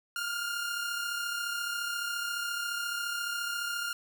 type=tone pair together; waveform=sawtooth; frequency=1402 / 1436.4 Hz; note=F6 / F6; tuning=+6 / +48 cents; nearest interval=unison; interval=42 cents; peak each=-29 / -36 dBFS; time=0.16-3.93 s; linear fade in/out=2 ms; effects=none